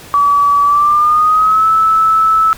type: tone with pitch glide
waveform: sine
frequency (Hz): 1145 to 1307.7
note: D6 to E6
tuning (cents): -44 to -14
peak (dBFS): -7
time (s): 0.14-2.53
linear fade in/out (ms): 0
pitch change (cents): +230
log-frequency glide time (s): 0.63-1.67
effects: pink hiss -35 dBFS RMS until 2.57 s + Opus 48 kbps